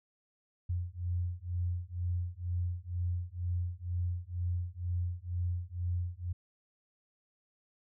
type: beating tone pair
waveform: sine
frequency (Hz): 87.31 / 89.41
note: F2 / F2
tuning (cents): 0 / +41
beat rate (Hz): 2.1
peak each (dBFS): -35 / -35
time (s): 0.69-6.33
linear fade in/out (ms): 10
effects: none